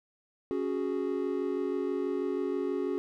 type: chord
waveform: triangle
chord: C# suspended fourth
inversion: none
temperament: just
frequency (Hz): 277.2 / 369.6 / 415.8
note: C#4 / F#4 / G#4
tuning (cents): 0 / -2 / +2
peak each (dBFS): -32 / -30 / -32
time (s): 0.51-2.98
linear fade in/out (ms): 0
effects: none